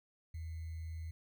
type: tone with sample-and-hold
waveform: sine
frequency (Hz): 81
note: E2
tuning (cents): -30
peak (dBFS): -40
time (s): 0.34-1.11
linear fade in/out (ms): 5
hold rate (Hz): 2100
effects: none